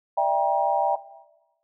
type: chord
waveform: sine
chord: E half-diminished seventh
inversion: third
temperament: just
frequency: 593.3 / 659.3 / 791.1 / 949.3 Hz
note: D5 / E5 / G5 / Bb5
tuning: +18 / 0 / +16 / +31 cents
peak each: -27 / -25 / -22 / -25 dBFS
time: 0.17-0.96 s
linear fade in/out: 10 ms
effects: noise-tail reverb RT60 1.0 s tail -17 dB re dry